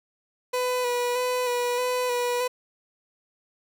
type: tone with vibrato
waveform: 30% pulse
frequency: 493.9 Hz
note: B4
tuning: in tune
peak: -21 dBFS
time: 0.53-2.48 s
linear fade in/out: 10 ms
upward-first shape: square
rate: 1.6 Hz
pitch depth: 22 cents each way
effects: none